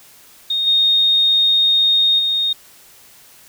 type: tone with level steps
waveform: sine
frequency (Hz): 3702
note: A#7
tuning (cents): -13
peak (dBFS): -16 / -11 / -15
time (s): 0.5-2.53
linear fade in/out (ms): 5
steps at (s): 0.66 / 2.18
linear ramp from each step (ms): 20
effects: white hiss -46 dBFS RMS until 3.48 s